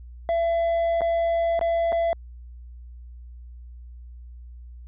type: tone with dropouts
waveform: triangle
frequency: 672 Hz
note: E5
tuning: 33 cents sharp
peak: -18 dBFS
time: 0.29-2.13 s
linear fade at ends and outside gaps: 0 ms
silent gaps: 1.008-1.017 / 1.592-1.612 / 1.921-1.927 s
effects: added 60 Hz sine -39 dBFS peak until 4.87 s + resampled to 8000 Hz